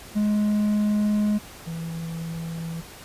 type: tone pair in turn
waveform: triangle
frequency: 209.5 / 165.08 Hz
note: G#3 / E3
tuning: +15 / +3 cents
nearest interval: major third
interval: 412 cents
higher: first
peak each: -17 / -27 dBFS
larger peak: first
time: 0.15-1.39 / 1.66-2.82 s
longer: first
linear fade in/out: 20 ms
effects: pink hiss -43 dBFS RMS until 3.04 s + resampled to 32000 Hz